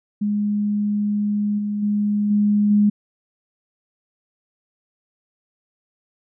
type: tone with level steps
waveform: sine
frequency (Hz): 207.1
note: G#3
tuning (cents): -5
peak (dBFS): -18 / -21 / -17 / -14 / -12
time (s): 0.21-2.9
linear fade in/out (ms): 10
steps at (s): 1.58 / 1.82 / 2.3 / 2.7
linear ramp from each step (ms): 10
effects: none